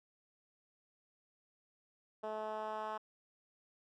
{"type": "tone with band-pass filter sweep", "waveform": "10% pulse", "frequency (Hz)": 215.8, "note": "A3", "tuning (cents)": -33, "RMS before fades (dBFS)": -41, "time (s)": [2.23, 2.98], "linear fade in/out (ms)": 10, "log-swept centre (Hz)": [610, 980], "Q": 1.6, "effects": []}